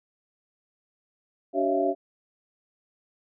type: tone cluster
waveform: sine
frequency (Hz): 288.3 / 381.2 / 550 / 640 / 676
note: D4 / G4 / C#5 / D#5 / E5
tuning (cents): -32 / -48 / -14 / +49 / +43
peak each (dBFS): -29 / -27 / -31 / -33 / -25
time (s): 1.53-1.95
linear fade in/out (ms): 50
effects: none